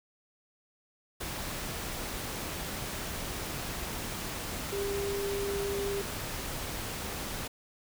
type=tone in noise; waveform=sine; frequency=399.5 Hz; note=G4; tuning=33 cents sharp; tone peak=-31 dBFS; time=4.72-6.02 s; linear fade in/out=10 ms; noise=pink; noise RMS=-37 dBFS; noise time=1.2-7.48 s; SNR=+3 dB; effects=none